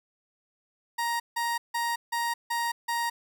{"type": "tone bursts", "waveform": "30% pulse", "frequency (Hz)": 938, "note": "A#5", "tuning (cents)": 11, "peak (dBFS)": -24, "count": 6, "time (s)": [0.98, 3.1], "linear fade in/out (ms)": 10, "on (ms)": 220, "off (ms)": 160, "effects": []}